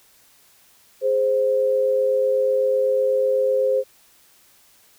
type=tone pair together; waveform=sine; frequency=415.3 / 523.3 Hz; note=G#4 / C5; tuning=0 / 0 cents; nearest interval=major third; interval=400 cents; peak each=-24 / -17 dBFS; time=1.01-3.84 s; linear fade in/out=50 ms; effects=white hiss -55 dBFS RMS until 4.98 s